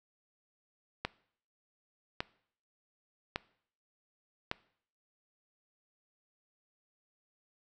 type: click train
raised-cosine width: 0.3 ms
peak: -16 dBFS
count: 4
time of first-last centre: 1.05-4.514 s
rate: 0.866 Hz
effects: noise-tail reverb RT60 0.6 s tail -21 dB re dry